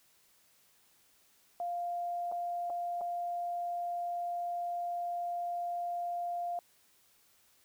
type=tone with dropouts; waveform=sine; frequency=698.5 Hz; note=F5; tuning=in tune; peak=-33 dBFS; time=1.6-6.59 s; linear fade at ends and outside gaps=1 ms; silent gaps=2.316-2.322 / 2.699-2.702 / 3.01-3.014 s; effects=white hiss -67 dBFS RMS until 7.64 s